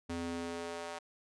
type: tone with high-pass filter sweep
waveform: square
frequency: 84.8 Hz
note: E2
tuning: 50 cents sharp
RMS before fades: -40 dBFS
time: 0.09-0.99 s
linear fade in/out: 10 ms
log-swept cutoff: 170 to 700 Hz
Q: 1.5
effects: resampled to 22050 Hz